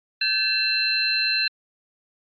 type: tone cluster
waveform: sine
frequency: 1555 / 1717 / 2682 / 4105 Hz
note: G6 / A6 / E7 / C8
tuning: -14 / -43 / +29 / -34 cents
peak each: -29 / -31 / -25 / -22 dBFS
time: 0.21-1.48 s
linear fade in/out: 5 ms
effects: AAC 64 kbps